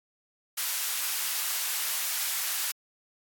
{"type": "high-pass noise", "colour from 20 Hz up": "white", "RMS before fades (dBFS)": -30, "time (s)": [0.57, 2.72], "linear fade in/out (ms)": 10, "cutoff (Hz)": 1100, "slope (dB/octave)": 12, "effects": ["AAC 64 kbps"]}